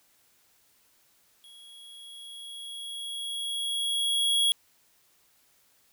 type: tone with level ramp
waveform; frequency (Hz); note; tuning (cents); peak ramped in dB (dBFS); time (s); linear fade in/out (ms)
square; 3322; G#7; 0; -50 to -21; 1.44-4.52; 0
effects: white hiss -65 dBFS RMS until 5.92 s